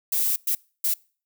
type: noise bursts at uneven times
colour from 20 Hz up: violet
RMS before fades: -23 dBFS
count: 3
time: 0.12-0.36 / 0.47-0.55 / 0.84-0.94 s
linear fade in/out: 5 ms
effects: noise-tail reverb RT60 0.4 s tail -25 dB re dry